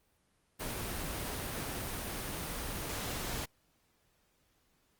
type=noise; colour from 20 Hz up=pink; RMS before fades=-38 dBFS; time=0.59-3.46 s; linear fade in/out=20 ms; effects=pink hiss -73 dBFS RMS until 4.99 s + Opus 32 kbps